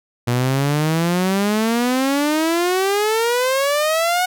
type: exponential sweep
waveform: sawtooth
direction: up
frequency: 118.8 to 740 Hz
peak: -12 dBFS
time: 0.27-4.26 s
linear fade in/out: 10 ms
effects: none